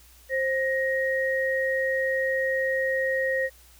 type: tone pair together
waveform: sine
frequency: 527.8 / 1878 Hz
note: C5 / A#6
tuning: +15 / +12 cents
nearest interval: octave + minor seventh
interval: 2197 cents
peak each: -25 / -26 dBFS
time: 0.29-3.5 s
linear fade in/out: 50 ms
effects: added 60 Hz sine -54 dBFS peak until 3.79 s + white hiss -55 dBFS RMS until 3.79 s

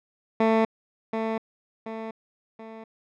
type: tone with echo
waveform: 15% pulse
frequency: 222.6 Hz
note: A3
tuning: 20 cents sharp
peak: -12 dBFS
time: 0.4-0.65 s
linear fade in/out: 5 ms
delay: 730 ms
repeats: 3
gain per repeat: -7 dB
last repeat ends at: 2.84 s
effects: low-pass 2000 Hz 12 dB/octave

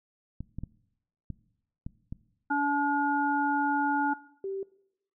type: clicks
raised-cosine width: 5 ms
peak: -24 dBFS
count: 6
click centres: 0.406 / 0.586 / 0.636 / 1.303 / 1.865 / 2.125 s
type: harmonic tone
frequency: 286.7 Hz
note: D4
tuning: 42 cents flat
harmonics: 1 / 3 / 5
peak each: -29 / -28 / -29 dBFS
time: 2.5-4.14 s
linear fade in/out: 10 ms
type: tone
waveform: sine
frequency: 388.8 Hz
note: G4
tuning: 14 cents flat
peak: -31 dBFS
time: 4.44-4.63 s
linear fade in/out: 2 ms
effects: noise-tail reverb RT60 0.8 s tail -20 dB re dry

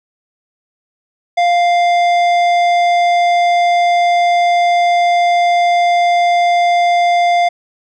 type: tone with tanh clipping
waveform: sine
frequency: 698.5 Hz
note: F5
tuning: in tune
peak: -11 dBFS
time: 1.37-7.49 s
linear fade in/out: 10 ms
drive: 13 dB
effects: none

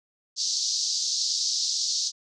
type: band-pass noise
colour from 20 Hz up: pink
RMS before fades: -27 dBFS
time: 0.36-2.12 s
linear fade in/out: 50 ms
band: 4200 to 6400 Hz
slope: 48 dB/octave
effects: none

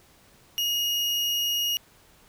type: tone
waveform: 35% pulse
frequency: 2871 Hz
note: F7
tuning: 47 cents sharp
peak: -22 dBFS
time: 0.58-1.77 s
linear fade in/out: 0 ms
effects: pink hiss -57 dBFS RMS until 2.28 s

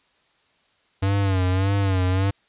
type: tone with vibrato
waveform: square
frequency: 95.7 Hz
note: G2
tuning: 41 cents flat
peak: -19 dBFS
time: 1.02-2.31 s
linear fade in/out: 10 ms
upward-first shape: sine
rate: 1.7 Hz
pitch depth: 78 cents each way
effects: white hiss -63 dBFS RMS until 2.48 s + resampled to 8000 Hz

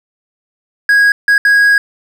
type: tone bursts at uneven times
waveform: triangle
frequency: 1649 Hz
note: G#6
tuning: 13 cents flat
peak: -4 dBFS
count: 3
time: 0.89-1.12 / 1.28-1.38 / 1.45-1.78 s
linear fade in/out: 2 ms
effects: none

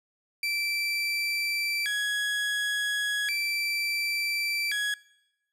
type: tone with vibrato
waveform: 30% pulse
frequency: 1975.5 Hz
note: B6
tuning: in tune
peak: -24 dBFS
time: 0.43-4.94 s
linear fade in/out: 2 ms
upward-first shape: square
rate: 0.35 Hz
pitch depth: 290 cents each way
effects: noise-tail reverb RT60 0.9 s tail -22 dB re dry + low-pass 12000 Hz 12 dB/octave

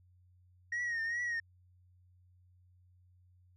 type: tone with vibrato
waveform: sine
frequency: 1874 Hz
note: A#6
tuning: 9 cents sharp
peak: -30 dBFS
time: 0.72-1.4 s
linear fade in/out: 5 ms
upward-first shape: triangle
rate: 2.5 Hz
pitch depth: 76 cents each way
effects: tanh soft clip ceiling -32 dBFS + added 90 Hz sine -62 dBFS peak until 3.56 s

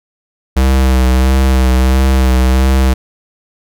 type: tone with vibrato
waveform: square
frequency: 64.9 Hz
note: C2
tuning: 13 cents flat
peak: -8 dBFS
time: 0.56-2.94 s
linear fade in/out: 10 ms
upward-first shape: sine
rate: 1.5 Hz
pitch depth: 30 cents each way
effects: none

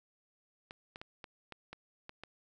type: clicks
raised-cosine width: 0.3 ms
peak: -29 dBFS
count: 8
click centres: 0.709 / 0.959 / 1.015 / 1.242 / 1.523 / 1.73 / 2.094 / 2.236 s
effects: none

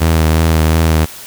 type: tone with vibrato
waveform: sawtooth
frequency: 80 Hz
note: D#2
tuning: 49 cents sharp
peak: -5 dBFS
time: 0-1.06 s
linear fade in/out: 20 ms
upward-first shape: triangle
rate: 2.8 Hz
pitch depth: 32 cents each way
effects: white hiss -32 dBFS RMS until 1.26 s

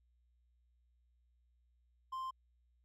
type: tone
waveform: triangle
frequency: 1046.5 Hz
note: C6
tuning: in tune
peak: -37 dBFS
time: 2.12-2.31 s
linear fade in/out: 10 ms
effects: added 60 Hz sine -70 dBFS peak until 2.84 s

